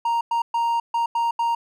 triangle tone bursts at uneven times, 932 Hz, A#5, 1 cent flat, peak -17 dBFS, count 6, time 0.05-0.21 / 0.31-0.42 / 0.54-0.8 / 0.94-1.06 / 1.15-1.31 / 1.39-1.55 s, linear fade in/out 5 ms, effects none

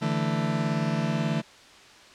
40% pulse chord, D suspended second, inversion none, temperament just, 146.83 / 165.19 / 220.2 Hz, D3 / E3 / A3, 0 / +4 / +2 cents, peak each -28 dBFS, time 0.01-1.42 s, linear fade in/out 20 ms, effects white hiss -50 dBFS RMS until 2.14 s + low-pass 5000 Hz 12 dB/octave

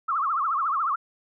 sine tone with vibrato, 1211 Hz, D#6, 47 cents flat, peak -22 dBFS, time 0.08-0.96 s, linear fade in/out 10 ms, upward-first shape triangle, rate 14 Hz, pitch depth 240 cents each way, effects none

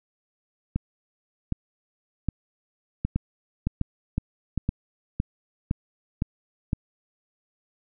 two click trains, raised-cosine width 5 ms, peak -12 / -11 dBFS, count 6 / 8, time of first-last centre 0.76-4.577 / 3.16-6.731 s, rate 1.31 / 1.96 Hz, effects none

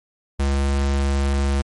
square tone, 69.3 Hz, C#2, in tune, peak -18 dBFS, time 0.39-1.62 s, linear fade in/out 10 ms, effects MP3 48 kbps

